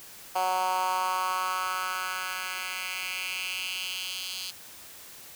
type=tone with high-pass filter sweep; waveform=10% pulse; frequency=185 Hz; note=F#3; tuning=in tune; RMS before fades=-31 dBFS; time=0.35-4.51 s; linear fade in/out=10 ms; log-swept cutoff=760 to 3800 Hz; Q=3.1; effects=white hiss -47 dBFS RMS until 5.35 s